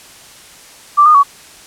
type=tone with pitch steps; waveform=sine; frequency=1172 / 1223 / 1126 Hz; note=D6 / D#6 / C#6; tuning=-4 / -30 / +27 cents; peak=-4 dBFS; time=0.97-1.234 s; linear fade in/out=20 ms; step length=88 ms; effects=white hiss -39 dBFS RMS until 1.66 s + low-pass 10000 Hz 12 dB/octave